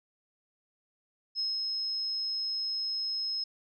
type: tone with ADSR envelope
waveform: sine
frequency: 5160 Hz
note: E8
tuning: 38 cents flat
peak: -28 dBFS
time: 1.35-3.44 s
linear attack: 42 ms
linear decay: 180 ms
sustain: -2 dB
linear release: 5 ms
effects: none